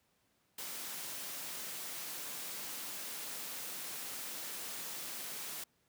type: high-pass noise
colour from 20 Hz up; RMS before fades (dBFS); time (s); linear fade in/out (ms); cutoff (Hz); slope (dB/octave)
white; -43; 0.58-5.64; 5; 140; 12
effects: pink hiss -75 dBFS RMS until 5.88 s + high-pass 80 Hz 12 dB/octave